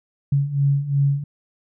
sine beating tone pair, 138.59 / 141.39 Hz, C#3 / C#3, 0 / +35 cents, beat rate 2.8 Hz, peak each -22 / -18 dBFS, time 0.32-1.24 s, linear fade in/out 5 ms, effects none

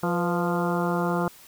harmonic tone with a mistuned harmonic, 174.61 Hz, F3, in tune, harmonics 1 / 2 / 3 / 4 / 5 / 6 / 7 / 8, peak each -26 / -29 / -31 / -32 / -33 / -34 / -34 / -35 dBFS, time 0.03-1.28 s, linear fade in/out 2 ms, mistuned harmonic 3, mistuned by -60 cents, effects white hiss -50 dBFS RMS until 1.47 s

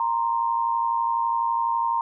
sine tone pair together, 931 / 1043 Hz, A#5 / C6, -2 / -6 cents, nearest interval major second, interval 196 cents, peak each -22 / -26 dBFS, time 0-2.01 s, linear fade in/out 2 ms, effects none

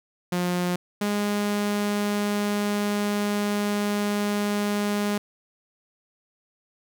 sawtooth tone pair in turn, 178 / 205.9 Hz, F3 / G#3, +33 / -15 cents, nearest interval minor third, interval 252 cents, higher second, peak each -19 dBFS, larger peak neither, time 0.32-0.76 / 1.01-5.18 s, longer second, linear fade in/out 5 ms, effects none

